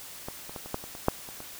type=clicks; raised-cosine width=1 ms; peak=-21 / -27 / -23 / -27 / -15 / -27 / -28 / -7 / -29 / -27 dBFS; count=10; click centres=0.285 / 0.495 / 0.562 / 0.66 / 0.744 / 0.84 / 0.951 / 1.084 / 1.289 / 1.404 s; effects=white hiss -44 dBFS RMS until 1.59 s